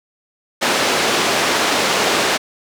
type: band-pass noise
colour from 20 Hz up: pink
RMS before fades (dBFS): -17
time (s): 0.61-2.38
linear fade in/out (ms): 20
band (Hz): 340 to 6200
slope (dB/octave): 12
effects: none